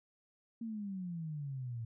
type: exponential sweep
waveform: sine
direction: down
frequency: 233.1 to 112.2 Hz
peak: -38 dBFS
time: 0.61-1.85 s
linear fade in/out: 5 ms
effects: none